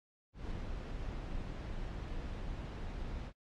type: noise with ADSR envelope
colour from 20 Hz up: brown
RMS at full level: -38 dBFS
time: 0.33-3.33 s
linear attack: 180 ms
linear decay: 11 ms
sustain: -3 dB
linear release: 68 ms
effects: low-pass 5000 Hz 12 dB/octave + AAC 48 kbps